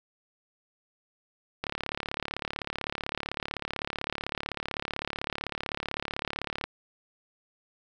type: click train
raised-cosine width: 0.3 ms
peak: -15 dBFS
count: 180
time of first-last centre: 1.64-6.64 s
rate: 35.8 Hz
effects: none